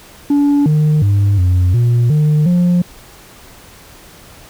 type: tone with pitch steps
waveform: sine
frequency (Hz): 286.7 / 152.4 / 100.7 / 90.4 / 119.7 / 151.4 / 176.7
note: D4 / D#3 / G2 / F#2 / A#2 / D#3 / F3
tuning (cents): -42 / -36 / +47 / -40 / +46 / -47 / +21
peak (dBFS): -6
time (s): 0.3-2.82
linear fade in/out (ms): 5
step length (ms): 360
effects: tanh soft clip ceiling -8 dBFS + pink hiss -40 dBFS RMS until 4.49 s